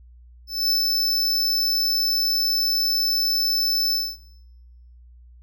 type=tone with ADSR envelope; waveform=square; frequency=5274 Hz; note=E8; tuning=in tune; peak=-18 dBFS; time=0.47-4.17 s; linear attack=230 ms; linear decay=120 ms; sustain=-2 dB; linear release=240 ms; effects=noise-tail reverb RT60 1.0 s tail -19 dB re dry + added 60 Hz sine -45 dBFS peak until 5.42 s